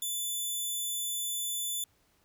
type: tone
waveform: 10% pulse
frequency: 3500 Hz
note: A7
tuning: 10 cents flat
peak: -24 dBFS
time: 0.02-1.84 s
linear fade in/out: 2 ms
effects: pink hiss -69 dBFS RMS until 2.24 s